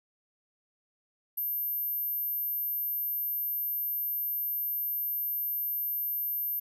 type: tone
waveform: sine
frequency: 12980 Hz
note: G#9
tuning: 41 cents flat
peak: -29 dBFS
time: 1.37-6.6 s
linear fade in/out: 10 ms
effects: none